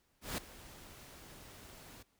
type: noise with ADSR envelope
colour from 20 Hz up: pink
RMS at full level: -37 dBFS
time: 0.21-2.03 s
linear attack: 170 ms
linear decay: 4 ms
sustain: -17 dB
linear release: 8 ms
effects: pink hiss -75 dBFS RMS until 2.19 s